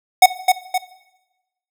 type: tone with echo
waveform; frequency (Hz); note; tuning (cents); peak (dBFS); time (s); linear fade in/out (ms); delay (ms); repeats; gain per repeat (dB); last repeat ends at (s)
square; 739; F#5; -2; -4; 0.22-0.26; 5; 260; 2; -6; 0.78
effects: noise-tail reverb RT60 1.0 s tail -17 dB re dry